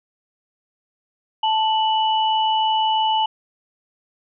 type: tone pair together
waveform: sine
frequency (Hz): 877 / 2960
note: A5 / F#7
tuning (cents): -6 / 0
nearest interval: octave + major sixth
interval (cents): 2106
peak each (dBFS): -17 / -23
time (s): 1.43-3.26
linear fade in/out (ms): 5
effects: none